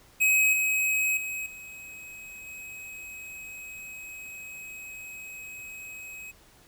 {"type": "tone with level steps", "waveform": "square", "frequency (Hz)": 2542, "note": "D#7", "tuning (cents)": 36, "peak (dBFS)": [-20, -24, -32, -42, -40], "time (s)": [0.2, 6.32], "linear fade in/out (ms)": 20, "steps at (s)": [0.53, 1.17, 1.46, 2.47], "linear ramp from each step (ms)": 2, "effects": ["pink hiss -57 dBFS RMS until 6.67 s"]}